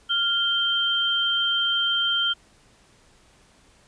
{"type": "tone pair together", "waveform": "sine", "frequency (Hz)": [1400, 3143], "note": ["F6", "G7"], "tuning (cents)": [4, 4], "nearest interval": "octave + major second", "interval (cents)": 1400, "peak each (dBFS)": [-26, -21], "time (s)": [0.09, 2.34], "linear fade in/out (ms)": 20, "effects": ["pink hiss -57 dBFS RMS until 3.87 s", "resampled to 22050 Hz"]}